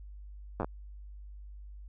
slowing click train, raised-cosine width 1 ms, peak -19 dBFS, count 5, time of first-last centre 0.6-0.645 s, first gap 9 ms, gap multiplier 1.15, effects added 50 Hz sine -44 dBFS peak until 1.88 s

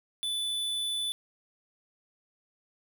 square tone, 3487 Hz, A7, 16 cents flat, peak -30 dBFS, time 0.23-1.12 s, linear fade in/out 0 ms, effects 12-bit

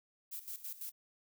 violet noise with tremolo, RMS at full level -43 dBFS, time 0.31-0.92 s, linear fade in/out 20 ms, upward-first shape square, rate 6 Hz, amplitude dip 75%, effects none

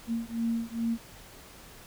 sine beating tone pair, 228.9 / 231.3 Hz, A#3 / A#3, -31 / -13 cents, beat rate 2.4 Hz, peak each -31 dBFS, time 0.07-0.98 s, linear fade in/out 50 ms, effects pink hiss -50 dBFS RMS until 1.86 s

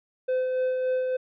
triangle tone with tremolo, 512 Hz, C5, 38 cents flat, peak -20 dBFS, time 0.28-1.17 s, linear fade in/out 10 ms, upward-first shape sine, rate 3.5 Hz, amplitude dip 30%, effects resampled to 8000 Hz

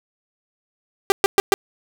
sawtooth tone bursts, 394.3 Hz, G4, 10 cents sharp, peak -7 dBFS, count 4, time 1.1-1.54 s, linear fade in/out 0 ms, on 20 ms, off 120 ms, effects none

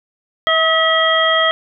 harmonic tone with a mistuned harmonic, 647 Hz, E5, 32 cents flat, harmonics 1 / 2 / 3 / 5, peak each -17 / -17 / -17 / -17 dBFS, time 0.47-1.51 s, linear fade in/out 0 ms, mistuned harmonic 2, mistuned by -23 cents, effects none

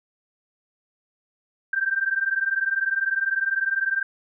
sine tone pair together, 1564 / 1584 Hz, G6 / G6, -4 / +18 cents, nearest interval unison, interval 22 cents, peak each -24 dBFS, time 1.73-4.03 s, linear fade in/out 5 ms, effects none

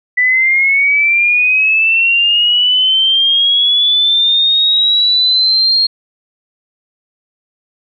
sine linear sweep, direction up, 1975.5 to 4254 Hz, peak -8 dBFS, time 0.17-5.87 s, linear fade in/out 10 ms, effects none

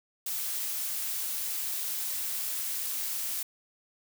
blue noise, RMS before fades -33 dBFS, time 0.26-3.43 s, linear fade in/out 5 ms, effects none

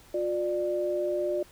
sine tone pair together, 356.8 / 594 Hz, F4 / D5, +37 / +20 cents, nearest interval major sixth, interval 883 cents, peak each -29 / -28 dBFS, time 0.14-1.43 s, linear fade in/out 5 ms, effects pink hiss -55 dBFS RMS until 1.51 s

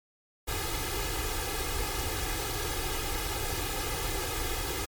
pink noise with comb filter, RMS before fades -32 dBFS, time 0.47-4.86 s, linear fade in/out 20 ms, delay 2.4 ms, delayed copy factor +1, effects MP3 96 kbps

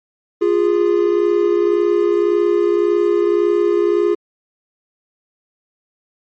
triangle tone pair together, 349.2 / 411 Hz, F4 / G#4, 0 / -18 cents, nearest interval minor third, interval 282 cents, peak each -13 dBFS, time 0.41-4.15 s, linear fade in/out 10 ms, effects MP3 32 kbps

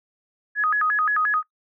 sine tone with vibrato, 1452 Hz, F#6, 33 cents flat, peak -18 dBFS, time 0.55-1.43 s, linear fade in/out 50 ms, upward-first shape square, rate 5.7 Hz, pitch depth 260 cents each way, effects noise-tail reverb RT60 0.1 s tail -20 dB re dry

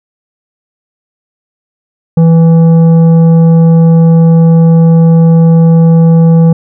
triangle tone with tanh clipping, 164.81 Hz, E3, in tune, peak -3 dBFS, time 2.17-6.53 s, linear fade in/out 5 ms, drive 13 dB, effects none

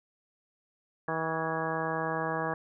harmonic tone with a mistuned harmonic, 161 Hz, E3, 41 cents flat, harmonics 1 / 2 / 3 / 4 / 5 / 6 / 7 / 8 / 9 / 10, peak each -38 / -39 / -36 / -37 / -37 / -39 / -37 / -45 / -45 / -37 dBFS, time 1.08-2.54 s, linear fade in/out 2 ms, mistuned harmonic 10, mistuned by +50 cents, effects none

